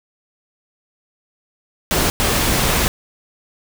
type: noise bursts at uneven times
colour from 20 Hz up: pink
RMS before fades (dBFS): -17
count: 2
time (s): 1.91-2.1 / 2.2-2.88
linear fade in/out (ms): 0
effects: none